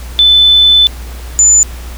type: tone pair in turn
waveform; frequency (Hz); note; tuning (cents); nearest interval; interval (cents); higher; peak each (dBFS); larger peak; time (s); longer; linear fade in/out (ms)
sine; 3510 / 7020; A7 / A8; -5 / -5; octave; 1200; second; -3; neither; 0.19-0.87 / 1.39-1.63; first; 0
effects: added 60 Hz sine -23 dBFS peak until 1.97 s + pink hiss -33 dBFS RMS until 1.97 s